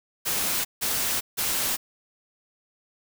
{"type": "noise bursts", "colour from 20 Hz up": "white", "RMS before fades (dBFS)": -26, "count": 3, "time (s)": [0.25, 1.77], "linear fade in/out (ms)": 20, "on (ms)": 400, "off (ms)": 160, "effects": []}